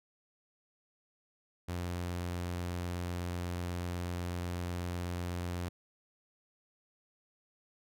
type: tone with vibrato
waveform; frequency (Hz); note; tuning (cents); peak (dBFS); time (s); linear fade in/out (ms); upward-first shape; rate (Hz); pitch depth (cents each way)
sawtooth; 88.1; F2; +16; -31; 1.68-5.69; 10; sine; 19; 14
effects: none